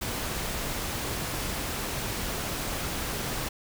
pink noise, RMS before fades -32 dBFS, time 0.01-3.49 s, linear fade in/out 10 ms, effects none

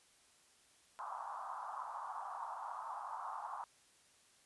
pink band-pass noise, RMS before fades -45 dBFS, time 0.99-3.64 s, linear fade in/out 0 ms, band 790 to 1200 Hz, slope 48 dB/octave, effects white hiss -68 dBFS RMS until 4.45 s + resampled to 24000 Hz

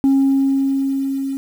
sine tone with level ramp, 271.9 Hz, C#4, 33 cents flat, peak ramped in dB -8 to -20 dBFS, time 0.04-1.37 s, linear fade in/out 0 ms, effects tanh soft clip ceiling -9 dBFS + 7-bit

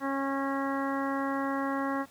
harmonic tone, 273.8 Hz, C#4, 21 cents flat, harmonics 1 / 2 / 3 / 4 / 5 / 6 / 7, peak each -31 / -36 / -37 / -35 / -41 / -41 / -42 dBFS, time 0-2.06 s, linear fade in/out 50 ms, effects pink hiss -57 dBFS RMS until 2.1 s + high-pass 80 Hz 12 dB/octave

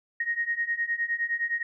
sine beating tone pair, 1864.7 / 1874.4 Hz, A#6 / A#6, 0 / +9 cents, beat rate 9.7 Hz, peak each -30 / -28 dBFS, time 0.2-1.63 s, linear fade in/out 5 ms, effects none

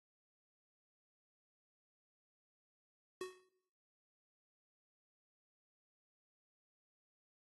square tone with exponential decay, 370 Hz, F#4, in tune, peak -39 dBFS, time 3.21-3.49 s, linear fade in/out 2 ms, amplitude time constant 59 ms, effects noise-tail reverb RT60 0.8 s tail -20 dB re dry + AAC 32 kbps

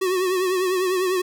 square tone with vibrato, 370 Hz, F#4, in tune, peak -20 dBFS, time 0.01-1.22 s, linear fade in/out 10 ms, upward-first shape triangle, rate 10 Hz, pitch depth 71 cents each way, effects none

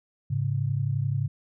sine tone pair together, 106.7 / 138.24 Hz, G#2 / C#3, +47 / -4 cents, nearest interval major third, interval 449 cents, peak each -27 / -26 dBFS, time 0.3-1.28 s, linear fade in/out 10 ms, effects none

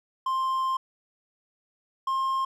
triangle tone pair in turn, 1051 / 1063.8 Hz, C6 / C6, +7 / +28 cents, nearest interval unison, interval 21 cents, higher second, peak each -22 dBFS, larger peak neither, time 0.26-0.77 / 2.07-2.45 s, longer first, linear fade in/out 5 ms, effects none

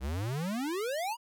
square exponential sweep, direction up, 61.3 to 987.8 Hz, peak -32 dBFS, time 0-1.17 s, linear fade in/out 50 ms, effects none

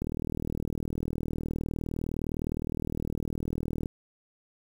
click train, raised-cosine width 3 ms, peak -19 dBFS, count 153, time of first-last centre 0.02-3.858 s, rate 39.6 Hz, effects 8-bit

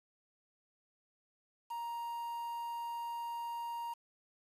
triangle tone with quantisation, 938 Hz, A#5, 11 cents sharp, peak -36 dBFS, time 1.7-3.94 s, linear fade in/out 10 ms, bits 9, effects resampled to 32000 Hz

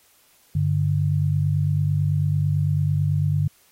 sine tone pair together, 98.4 / 147.43 Hz, G2 / D3, +7 / +7 cents, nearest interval perfect fifth, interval 700 cents, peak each -22 / -20 dBFS, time 0.55-3.48 s, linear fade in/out 5 ms, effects white hiss -58 dBFS RMS until 3.71 s + AAC 48 kbps

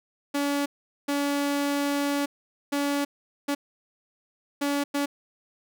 sawtooth tone bursts at uneven times, 284.8 Hz, C#4, 47 cents sharp, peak -20 dBFS, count 6, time 0.34-0.66 / 1.08-2.26 / 2.72-3.05 / 3.48-3.55 / 4.61-4.84 / 4.94-5.06 s, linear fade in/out 10 ms, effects none

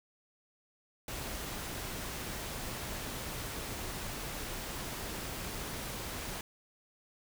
pink noise, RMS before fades -40 dBFS, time 1.08-6.41 s, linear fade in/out 2 ms, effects none

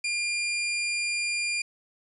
sawtooth tone, 2400 Hz, D7, 37 cents sharp, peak -23 dBFS, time 0.04-1.62 s, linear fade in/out 5 ms, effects resampled to 24000 Hz + 9-bit

